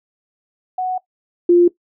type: tone pair in turn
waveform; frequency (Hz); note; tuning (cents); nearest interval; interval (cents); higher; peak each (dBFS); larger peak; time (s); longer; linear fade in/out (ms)
sine; 740 / 349.2; F#5 / F4; 0 / 0; octave + minor second; 1300; first; -18 / -7; second; 0.78-0.98 / 1.49-1.68; first; 5
effects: noise-tail reverb RT60 0.1 s tail -18 dB re dry